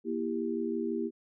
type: chord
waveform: sine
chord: E diminished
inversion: second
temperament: just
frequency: 237.3 / 329.6 / 395.6 Hz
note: Bb3 / E4 / G4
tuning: +31 / 0 / +16 cents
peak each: -34 dBFS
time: 0.04-1.11 s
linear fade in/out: 50 ms
effects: none